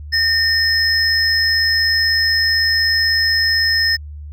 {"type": "tone pair together", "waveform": "triangle", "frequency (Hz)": [1821, 5161], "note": ["A#6", "E8"], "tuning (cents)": [-41, -38], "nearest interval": "octave + tritone", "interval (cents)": 1803, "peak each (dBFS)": -14, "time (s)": [0.12, 3.97], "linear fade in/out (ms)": 20, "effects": ["tanh soft clip ceiling -4 dBFS", "added 74 Hz sine -29 dBFS peak until 4.32 s"]}